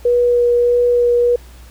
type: tone with vibrato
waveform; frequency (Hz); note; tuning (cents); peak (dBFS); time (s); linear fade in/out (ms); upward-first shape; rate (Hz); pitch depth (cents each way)
sine; 483.1; B4; -38; -10; 0.05-1.36; 5; sine; 1.6; 9
effects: added 60 Hz sine -37 dBFS peak until 1.7 s + pink hiss -46 dBFS RMS until 1.7 s